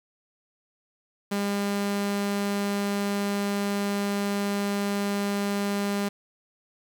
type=tone; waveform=sawtooth; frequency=201.6 Hz; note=G3; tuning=49 cents sharp; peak=-21 dBFS; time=1.31-6.09 s; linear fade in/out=10 ms; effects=8-bit